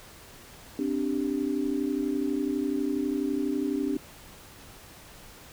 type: chord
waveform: sine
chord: C suspended second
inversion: none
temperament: equal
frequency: 261.6 / 293.7 / 392 Hz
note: C4 / D4 / G4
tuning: 0 / 0 / 0 cents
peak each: -30 / -28 / -33 dBFS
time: 0.79-3.97 s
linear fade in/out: 2 ms
effects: pink hiss -49 dBFS RMS until 5.52 s